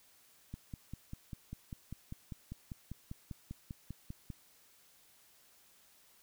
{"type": "click train", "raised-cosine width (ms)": 5, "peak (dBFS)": -30, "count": 20, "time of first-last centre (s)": [0.54, 4.302], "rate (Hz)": 5.05, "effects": ["white hiss -65 dBFS RMS until 6.22 s"]}